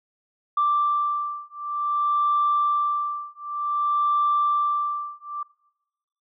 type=beating tone pair; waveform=sine; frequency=1174.7 / 1175.24 Hz; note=D6 / D6; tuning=0 / +1 cents; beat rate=0.54 Hz; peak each=-23 dBFS; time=0.57-5.43 s; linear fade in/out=5 ms; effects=noise-tail reverb RT60 1.0 s tail -24 dB re dry + tanh soft clip ceiling -13 dBFS